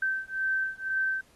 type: beating tone pair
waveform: sine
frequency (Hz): 1550 / 1552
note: G6 / G6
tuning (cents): -20 / -18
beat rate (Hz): 2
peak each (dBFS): -30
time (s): 0.02-1.21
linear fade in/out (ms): 5
effects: pink hiss -62 dBFS RMS until 1.35 s + AAC 32 kbps